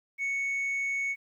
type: tone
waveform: sine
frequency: 2217 Hz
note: C#7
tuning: in tune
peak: -25 dBFS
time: 0.18-1.16 s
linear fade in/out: 50 ms
effects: tanh soft clip ceiling -27 dBFS + 11-bit